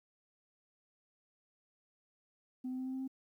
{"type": "tone with pitch steps", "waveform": "sine", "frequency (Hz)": [254.8, 256.7, 258.7, 260.6, 262.6, 264.5], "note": ["C4", "C4", "C4", "C4", "C4", "C4"], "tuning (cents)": [-46, -33, -19, -7, 6, 19], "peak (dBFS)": -35, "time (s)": [2.64, 3.078], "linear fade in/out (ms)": 10, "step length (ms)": 73, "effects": ["tanh soft clip ceiling -34 dBFS", "12-bit"]}